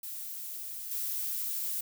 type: noise with level steps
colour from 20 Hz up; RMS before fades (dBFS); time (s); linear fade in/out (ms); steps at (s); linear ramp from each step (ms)
violet; -40 / -34; 0.03-1.81; 5; 0.91; 5
effects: none